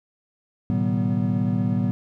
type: tone cluster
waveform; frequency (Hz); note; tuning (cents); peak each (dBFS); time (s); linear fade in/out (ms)
triangle; 112.7 / 129.3 / 154.6 / 190.6 / 243.9; A2 / C3 / D#3 / G3 / B3; +42 / -20 / -11 / -48 / -21; -23 / -29 / -28 / -22 / -24; 0.7-1.91; 0
effects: none